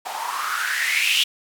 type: noise with band-pass filter sweep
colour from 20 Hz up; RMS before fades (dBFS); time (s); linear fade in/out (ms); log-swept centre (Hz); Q
blue; -23; 0.05-1.24; 10; 750 to 3100; 7
effects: none